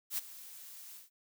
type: noise with ADSR envelope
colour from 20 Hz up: blue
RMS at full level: -33 dBFS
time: 0.1-1.1 s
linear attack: 78 ms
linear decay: 20 ms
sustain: -17 dB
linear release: 140 ms
effects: none